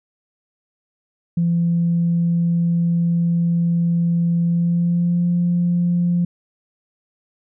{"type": "tone with pitch glide", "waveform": "sine", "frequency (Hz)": [170.1, 174.38], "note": ["F3", "F3"], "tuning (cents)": [-45, -2], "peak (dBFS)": -14, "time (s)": [1.37, 6.25], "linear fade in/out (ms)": 5, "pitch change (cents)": 43, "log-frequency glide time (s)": [4.43, 5.28], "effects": ["tanh soft clip ceiling -10 dBFS"]}